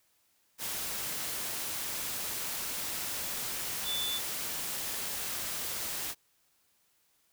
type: tone in noise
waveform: sine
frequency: 3500 Hz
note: A7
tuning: 10 cents flat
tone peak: -32 dBFS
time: 3.84-4.21 s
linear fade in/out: 50 ms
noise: white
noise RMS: -36 dBFS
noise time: 0.58-6.15 s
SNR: +1 dB
effects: white hiss -71 dBFS RMS until 7.32 s